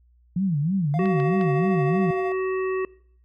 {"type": "tone with vibrato", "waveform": "sine", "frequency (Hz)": 167.2, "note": "E3", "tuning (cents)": 25, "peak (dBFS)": -20, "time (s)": [0.36, 2.11], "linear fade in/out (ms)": 5, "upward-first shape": "sine", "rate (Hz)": 3.2, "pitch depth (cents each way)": 280}
{"type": "tone with tremolo", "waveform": "triangle", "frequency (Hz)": 700, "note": "F5", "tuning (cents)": 4, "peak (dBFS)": -26, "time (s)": [0.94, 2.32], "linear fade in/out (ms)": 0, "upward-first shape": "sine", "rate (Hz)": 13, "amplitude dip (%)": 40}
{"type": "harmonic tone", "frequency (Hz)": 376.3, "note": "F#4", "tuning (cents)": 29, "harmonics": [1, 3, 5, 7], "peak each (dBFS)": [-23, -33, -37, -40], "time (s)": [0.99, 2.85], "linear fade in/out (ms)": 2}
{"type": "clicks", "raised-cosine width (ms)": 0.3, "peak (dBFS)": -22, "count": 3, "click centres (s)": [1.057, 1.201, 1.412]}
{"effects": ["noise-tail reverb RT60 0.6 s tail -22 dB re dry", "added 60 Hz sine -55 dBFS peak until 3.24 s"]}